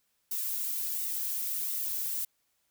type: noise with flanger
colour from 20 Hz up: violet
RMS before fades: -33 dBFS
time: 0.31-2.25 s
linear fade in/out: 5 ms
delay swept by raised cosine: 1.2 to 2.7 ms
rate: 1.4 Hz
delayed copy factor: -0.5
effects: white hiss -75 dBFS RMS until 2.7 s